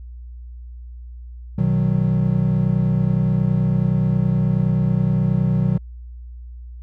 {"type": "chord", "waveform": "triangle", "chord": "B major", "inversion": "none", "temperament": "equal", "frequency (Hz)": [123.47, 155.56, 185], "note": ["B2", "D#3", "F#3"], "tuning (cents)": [0, 0, 0], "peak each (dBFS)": -18, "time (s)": [1.58, 5.78], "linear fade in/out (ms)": 5, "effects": ["added 60 Hz sine -33 dBFS peak until 6.82 s"]}